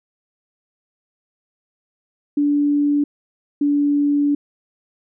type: tone pair in turn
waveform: sine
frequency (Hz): 290 / 288.7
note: D4 / D4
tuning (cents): -22 / -30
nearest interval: unison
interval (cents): 8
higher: first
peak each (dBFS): -14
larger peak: neither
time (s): 2.37-3.04 / 3.61-4.35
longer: second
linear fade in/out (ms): 5
effects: none